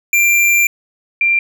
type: tone pair in turn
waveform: square / sine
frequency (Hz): 2372 / 2372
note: D7 / D7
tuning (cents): +17 / +17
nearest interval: unison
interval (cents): 0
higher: neither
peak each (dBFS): -10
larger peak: neither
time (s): 0.13-0.67 / 1.21-1.39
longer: first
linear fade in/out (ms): 2
effects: none